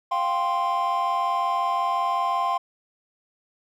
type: chord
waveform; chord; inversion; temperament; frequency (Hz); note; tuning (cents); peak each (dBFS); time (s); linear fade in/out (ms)
triangle; F suspended second; none; equal; 698.5 / 784 / 1046.5; F5 / G5 / C6; 0 / 0 / 0; -25 / -25 / -21; 0.11-2.58; 10
effects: tanh soft clip ceiling -14 dBFS